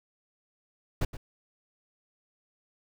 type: noise with echo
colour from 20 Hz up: brown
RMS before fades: -26 dBFS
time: 1.01-1.05 s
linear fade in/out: 5 ms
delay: 120 ms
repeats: 1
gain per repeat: -13 dB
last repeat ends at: 1.17 s
effects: none